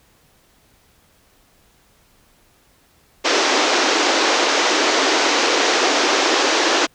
pink band-pass noise, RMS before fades -17 dBFS, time 3.24-6.87 s, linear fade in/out 20 ms, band 290 to 6600 Hz, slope 48 dB/octave, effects pink hiss -56 dBFS RMS until 6.94 s

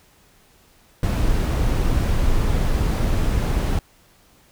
brown noise, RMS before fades -19 dBFS, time 1.03-3.79 s, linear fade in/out 2 ms, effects pink hiss -55 dBFS RMS until 4.51 s

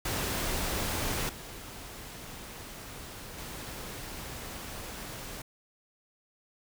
pink noise with level steps, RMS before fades -32 / -44 / -41 dBFS, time 0.05-5.42 s, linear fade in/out 5 ms, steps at 1.29 / 3.38 s, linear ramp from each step 2 ms, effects none

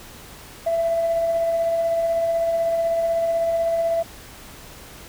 sine tone with tremolo, 667 Hz, E5, 20 cents sharp, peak -16 dBFS, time 0.66-4.03 s, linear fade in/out 10 ms, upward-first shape sine, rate 16 Hz, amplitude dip 30%, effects tanh soft clip ceiling -14 dBFS + pink hiss -42 dBFS RMS until 5.08 s

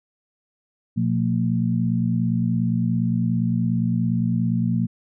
sine tone cluster, 120.5 / 177.8 / 227.8 Hz, B2 / F3 / A#3, -42 / +31 / -40 cents, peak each -23 dBFS, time 0.96-4.87 s, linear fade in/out 20 ms, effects none

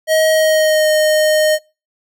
square tone with pitch glide, 632 to 616.9 Hz, D#5 to D#5, +27 to -15 cents, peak -11 dBFS, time 0.07-1.59 s, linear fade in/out 50 ms, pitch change -42 cents, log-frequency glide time 0.31-0.89 s, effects noise-tail reverb RT60 0.3 s tail -24 dB re dry

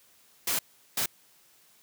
white noise bursts at uneven times, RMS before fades -28 dBFS, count 2, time 0.47-0.59 / 0.97-1.06 s, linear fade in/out 5 ms, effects white hiss -61 dBFS RMS until 1.82 s + high-pass 80 Hz 12 dB/octave

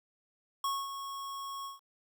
square tone with ADSR envelope, 1100 Hz, C#6, 14 cents flat, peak -30 dBFS, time 0.64-1.8 s, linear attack 3 ms, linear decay 230 ms, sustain -9 dB, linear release 150 ms, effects 11-bit

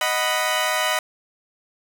15% pulse chord, B major, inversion first, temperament equal, 622.3 / 740 / 987.8 Hz, D#5 / F#5 / B5, 0 / 0 / 0 cents, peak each -17 / -19 / -18 dBFS, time 0.01-0.99 s, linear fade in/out 2 ms, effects none

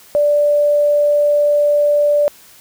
sine tone, 586 Hz, D5, 4 cents flat, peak -10 dBFS, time 0.15-2.28 s, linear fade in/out 0 ms, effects white hiss -44 dBFS RMS until 2.6 s

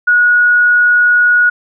sine tone, 1455 Hz, F#6, 29 cents flat, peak -6 dBFS, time 0.07-1.5 s, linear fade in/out 10 ms, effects none

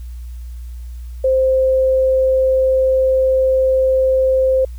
sine tone, 523.3 Hz, C5, in tune, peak -11 dBFS, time 1.24-4.65 s, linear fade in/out 5 ms, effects added 60 Hz sine -27 dBFS peak until 4.78 s + white hiss -53 dBFS RMS until 4.78 s

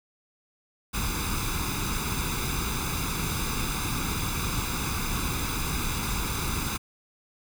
pink noise with comb filter, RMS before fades -29 dBFS, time 0.93-6.78 s, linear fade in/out 20 ms, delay 0.81 ms, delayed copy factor +0.75, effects none

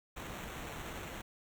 pink noise with sample-and-hold, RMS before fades -44 dBFS, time 0.16-1.22 s, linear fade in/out 10 ms, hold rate 4900 Hz, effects none

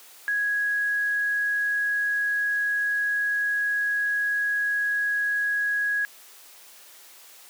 sine tone, 1662 Hz, G#6, 1 cent sharp, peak -22 dBFS, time 0.28-6.05 s, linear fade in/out 0 ms, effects white hiss -49 dBFS RMS until 7.49 s + high-pass 400 Hz 12 dB/octave

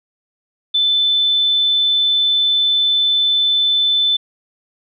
sine tone, 3520 Hz, A7, in tune, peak -12 dBFS, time 0.74-4.17 s, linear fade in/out 10 ms, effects none

